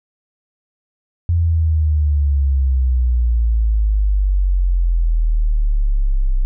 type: exponential sweep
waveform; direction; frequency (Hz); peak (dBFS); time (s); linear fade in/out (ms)
sine; down; 86 to 31.69; -12; 1.29-6.45; 0
effects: none